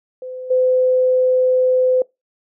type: tone with level steps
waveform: sine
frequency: 510 Hz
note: C5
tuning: 44 cents flat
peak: -27 / -12 dBFS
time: 0.22-2.02 s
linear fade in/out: 2 ms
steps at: 0.5 s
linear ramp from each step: 10 ms
effects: noise-tail reverb RT60 0.2 s tail -23 dB re dry